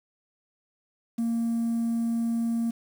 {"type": "tone", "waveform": "triangle", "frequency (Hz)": 231, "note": "A#3", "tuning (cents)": -16, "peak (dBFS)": -21, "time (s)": [1.18, 2.71], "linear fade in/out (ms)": 10, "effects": ["tanh soft clip ceiling -19 dBFS", "8-bit"]}